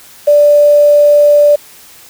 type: tone with quantisation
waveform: sine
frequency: 586 Hz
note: D5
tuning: 4 cents flat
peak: -3 dBFS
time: 0.27-1.56 s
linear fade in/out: 10 ms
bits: 5
effects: white hiss -38 dBFS RMS until 2.09 s